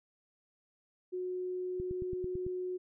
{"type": "tone", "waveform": "sine", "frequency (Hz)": 365.2, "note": "F#4", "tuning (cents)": -23, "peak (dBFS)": -34, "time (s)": [1.12, 2.78], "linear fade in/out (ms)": 20}
{"type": "click train", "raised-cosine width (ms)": 5, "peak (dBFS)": -30, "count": 7, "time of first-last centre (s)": [1.8, 2.465], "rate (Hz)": 9.02}
{"effects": []}